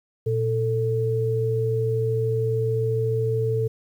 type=tone pair together; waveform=sine; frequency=117.39 / 443.2 Hz; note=A#2 / A4; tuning=+13 / +13 cents; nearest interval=octave + major seventh; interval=2300 cents; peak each=-23 dBFS; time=0.26-3.68 s; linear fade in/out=10 ms; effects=9-bit